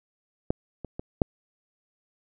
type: clicks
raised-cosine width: 2 ms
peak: -10 / -22 / -20 / -6 dBFS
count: 4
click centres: 0.505 / 0.847 / 0.995 / 1.218 s
effects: none